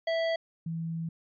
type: tone pair in turn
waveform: square / sine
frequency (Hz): 658 / 164.5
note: E5 / E3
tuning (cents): -3 / -3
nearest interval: 2 octaves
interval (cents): 2400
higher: first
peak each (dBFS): -27 / -31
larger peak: first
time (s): 0.07-0.36 / 0.66-1.09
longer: second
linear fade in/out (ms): 5
effects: resampled to 11025 Hz